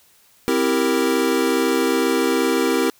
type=chord; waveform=square; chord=C dominant seventh; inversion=none; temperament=equal; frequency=261.6 / 329.6 / 392 / 466.2 Hz; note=C4 / E4 / G4 / Bb4; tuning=0 / 0 / 0 / 0 cents; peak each=-23 dBFS; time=0.48-2.9 s; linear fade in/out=0 ms; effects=white hiss -55 dBFS RMS until 2.99 s